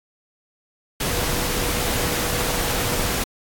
sine tone in noise, 486.5 Hz, B4, 26 cents flat, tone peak -32 dBFS, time 1.11-3.12 s, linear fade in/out 5 ms, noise pink, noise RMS -23 dBFS, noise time 1-3.24 s, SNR -12 dB, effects AAC 64 kbps

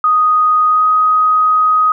sine tone with pitch glide, 1244.5 to 1254.6 Hz, D#6 to D#6, 0 to +14 cents, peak -8 dBFS, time 0.04-1.92 s, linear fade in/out 2 ms, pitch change +14 cents, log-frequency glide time 0.68-0.85 s, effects none

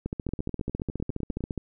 two click trains, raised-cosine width 3 ms, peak -17 / -20 dBFS, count 23 / 12, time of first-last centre 0.06-1.577 / 0.29-1.407 s, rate 14.5 / 9.85 Hz, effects none

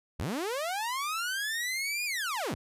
sawtooth linear two-way sweep, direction up then down, 53.2 to 2476 to 53.2 Hz, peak -27 dBFS, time 0.19-2.55 s, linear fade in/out 10 ms, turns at 2.05 s, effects resampled to 32000 Hz

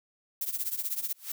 violet noise with tremolo, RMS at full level -29 dBFS, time 0.41-1.13 s, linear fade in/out 5 ms, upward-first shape triangle, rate 16 Hz, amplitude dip 90%
blue noise with exponential growth, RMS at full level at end -31 dBFS, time 1.11-1.32 s, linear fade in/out 5 ms, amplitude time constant 44 ms
effects none

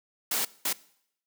white noise bursts at uneven times, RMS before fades -28 dBFS, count 2, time 0.31-0.45 / 0.65-0.73 s, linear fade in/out 5 ms, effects noise-tail reverb RT60 0.7 s tail -21 dB re dry + high-pass 200 Hz 12 dB/octave

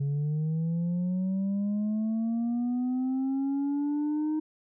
sine linear sweep, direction up, 138.6 to 311.1 Hz, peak -23 dBFS, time 0-4.4 s, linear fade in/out 10 ms, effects tanh soft clip ceiling -25 dBFS

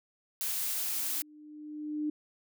blue noise, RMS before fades -33 dBFS, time 0.41-1.22 s, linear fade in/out 0 ms
sine tone with exponential growth, 301.2 Hz, D4, 44 cents sharp, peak -28 dBFS, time 0.76-2.1 s, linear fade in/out 5 ms, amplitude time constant 290 ms
effects none

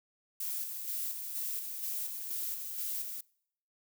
violet noise with tremolo, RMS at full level -36 dBFS, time 0.4-3.21 s, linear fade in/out 5 ms, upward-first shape square, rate 2.1 Hz, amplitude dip 40%, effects noise-tail reverb RT60 0.7 s tail -25 dB re dry

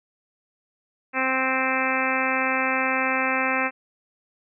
harmonic tone, 261.6 Hz, C4, in tune, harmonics 1 / 2 / 3 / 4 / 5 / 6 / 7 / 8 / 9 / 10, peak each -30 / -30 / -30 / -30 / -30 / -30 / -30 / -30 / -30 / -30 dBFS, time 1.13-3.71 s, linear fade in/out 50 ms, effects none

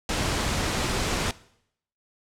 pink noise, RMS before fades -26 dBFS, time 0.09-1.31 s, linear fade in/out 2 ms, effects noise-tail reverb RT60 0.7 s tail -19 dB re dry + low-pass 8000 Hz 12 dB/octave

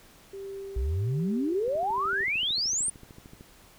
sine tone with tremolo, 392 Hz, G4, in tune, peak -35 dBFS, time 0.33-2.24 s, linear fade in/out 5 ms, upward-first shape sine, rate 1.2 Hz, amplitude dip 45%
sine exponential sweep, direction up, 55.9 to 9397 Hz, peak -25 dBFS, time 0.76-2.9 s, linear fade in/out 5 ms
click train, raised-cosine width 3 ms, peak -34 dBFS, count 24, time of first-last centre 1.68-3.409 s, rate 13.3 Hz
effects pink hiss -55 dBFS RMS until 3.78 s

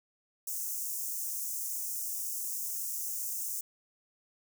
white high-pass noise, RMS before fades -36 dBFS, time 0.47-3.61 s, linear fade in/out 5 ms, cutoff 5900 Hz, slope 48 dB/octave, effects none

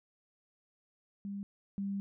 sine tone pair in turn, 200 / 198.16 Hz, G3 / G3, +35 / +19 cents, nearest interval unison, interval 16 cents, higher first, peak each -37 / -33 dBFS, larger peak second, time 1.25-1.43 / 1.78-2 s, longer second, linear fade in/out 0 ms, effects none

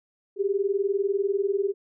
sine tone pair together, 387.1 / 407.2 Hz, G4 / G#4, -22 / -34 cents, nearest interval minor second, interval 88 cents, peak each -25 dBFS, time 0.36-1.74 s, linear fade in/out 50 ms, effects none

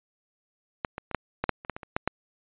clicks, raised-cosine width 0.5 ms, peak -12 / -19 / -22 / -9 / -11 / -7 / -27 / -14 / -21 / -25 / -10 / -9 dBFS, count 12, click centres 0.848 / 0.981 / 1.113 / 1.147 / 1.44 / 1.493 / 1.649 / 1.697 / 1.765 / 1.832 / 1.965 / 2.076 s, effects resampled to 8000 Hz

